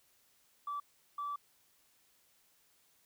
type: tone bursts at uneven times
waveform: sine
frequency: 1157 Hz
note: D6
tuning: 26 cents flat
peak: -35 dBFS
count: 2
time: 0.67-0.8 / 1.18-1.36 s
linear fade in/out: 5 ms
effects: tanh soft clip ceiling -32 dBFS + white hiss -70 dBFS RMS until 3.05 s